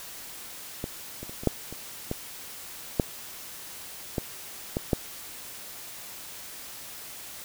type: clicks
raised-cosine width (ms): 2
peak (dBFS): -17 / -24 / -27 / -24 / -7 / -25 / -15 / -7 / -13 / -13 / -8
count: 11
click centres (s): 0.841 / 1.23 / 1.295 / 1.435 / 1.473 / 1.726 / 2.114 / 2.998 / 4.182 / 4.769 / 4.932
effects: white hiss -42 dBFS RMS until 7.44 s